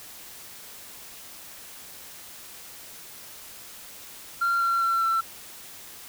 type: tone with pitch steps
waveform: sine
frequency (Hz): 1380 / 1367.3 / 1354.7 / 1342.3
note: F6 / F6 / E6 / E6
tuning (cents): -21 / -37 / +47 / +31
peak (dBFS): -19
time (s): 4.41-5.21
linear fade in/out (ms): 10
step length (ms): 200
effects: tanh soft clip ceiling -19 dBFS + white hiss -44 dBFS RMS until 6.08 s